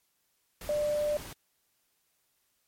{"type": "tone in noise", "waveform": "sine", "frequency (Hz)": 595, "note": "D5", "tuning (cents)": 22, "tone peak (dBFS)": -26, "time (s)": [0.69, 1.17], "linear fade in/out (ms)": 2, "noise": "pink", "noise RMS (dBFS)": -44, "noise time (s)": [0.61, 1.33], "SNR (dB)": 15, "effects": ["white hiss -74 dBFS RMS until 2.67 s", "MP3 64 kbps"]}